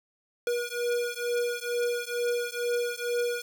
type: beating tone pair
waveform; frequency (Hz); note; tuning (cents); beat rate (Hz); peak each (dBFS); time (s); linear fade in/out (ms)
square; 479.7 / 481.9; A#4 / B4; +50 / -43; 2.2; -31; 0.47-3.42; 2
effects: none